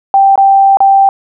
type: tone with dropouts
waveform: sine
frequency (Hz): 784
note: G5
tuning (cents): 0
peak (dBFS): -3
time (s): 0.14-1.09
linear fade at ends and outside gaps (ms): 1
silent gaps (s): 0.357-0.377 / 0.771-0.804
effects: none